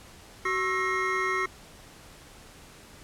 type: tone cluster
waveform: triangle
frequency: 375.7 / 1087 / 1318 / 1876 / 2139 Hz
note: F#4 / C#6 / E6 / A#6 / C7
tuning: +26 / -34 / -1 / +11 / +38 cents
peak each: -30 dBFS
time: 0.45-1.46 s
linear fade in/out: 5 ms
effects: pink hiss -50 dBFS RMS until 3.03 s + low-pass 11000 Hz 12 dB/octave